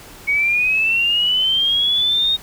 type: linear sweep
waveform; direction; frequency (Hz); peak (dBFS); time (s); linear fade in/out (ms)
sine; up; 2226 to 3729; -14; 0.27-2.37; 20
effects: pink hiss -40 dBFS RMS until 2.42 s